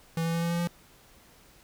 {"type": "tone with pitch steps", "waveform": "square", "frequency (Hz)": [164.7, 166.23, 167.77, 169.33, 170.9, 172.49], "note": ["E3", "E3", "E3", "E3", "F3", "F3"], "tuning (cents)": [-1, 15, 31, 47, -37, -21], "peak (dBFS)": -27, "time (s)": [0.17, 0.674], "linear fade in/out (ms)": 2, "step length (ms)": 84, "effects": ["pink hiss -57 dBFS RMS until 1.63 s"]}